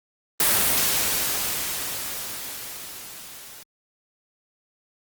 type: noise with level ramp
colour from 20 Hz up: white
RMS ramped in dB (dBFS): -18 to -43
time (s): 0.4-3.63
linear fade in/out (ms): 2
effects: Opus 32 kbps